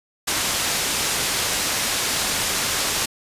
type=low-pass noise; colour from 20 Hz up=white; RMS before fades=-23 dBFS; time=0.27-3.06 s; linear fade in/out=10 ms; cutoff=8300 Hz; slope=12 dB/octave; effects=resampled to 32000 Hz